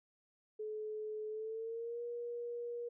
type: tone with pitch glide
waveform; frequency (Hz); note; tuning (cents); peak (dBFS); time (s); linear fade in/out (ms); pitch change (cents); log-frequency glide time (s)
sine; 429.4 to 476.4; A4 to A#4; -42 to +38; -39; 0.59-2.89; 10; +180; 1.29-2.02
effects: none